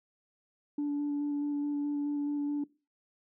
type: tone with vibrato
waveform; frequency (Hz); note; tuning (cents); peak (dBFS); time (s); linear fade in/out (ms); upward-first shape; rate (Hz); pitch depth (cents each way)
sine; 290; D4; -22; -27; 0.78-2.64; 5; square; 4.7; 9
effects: noise-tail reverb RT60 0.3 s tail -21 dB re dry + tanh soft clip ceiling -27 dBFS